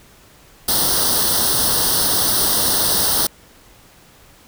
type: noise with comb filter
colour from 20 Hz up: white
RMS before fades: -17 dBFS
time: 0.68-3.27 s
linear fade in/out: 5 ms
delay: 0.21 ms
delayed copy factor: +0.9
effects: pink hiss -48 dBFS RMS until 4.47 s